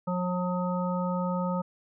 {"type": "harmonic tone", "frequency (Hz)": 180, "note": "F#3", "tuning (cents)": -47, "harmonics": [1, 3, 5, 7], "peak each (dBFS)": [-28, -33, -35, -36], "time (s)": [0.07, 1.62], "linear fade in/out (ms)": 10, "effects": []}